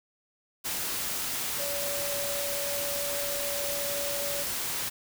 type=tone in noise; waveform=sine; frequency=570 Hz; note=C#5; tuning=48 cents sharp; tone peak=-34 dBFS; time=1.58-4.44 s; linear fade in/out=20 ms; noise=white; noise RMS=-32 dBFS; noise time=0.64-4.9 s; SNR=-5 dB; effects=none